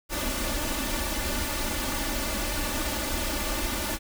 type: noise with comb filter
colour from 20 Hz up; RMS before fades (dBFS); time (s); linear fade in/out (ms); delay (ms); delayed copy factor
pink; -29; 0.09-3.99; 50; 3.4; +0.95
effects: none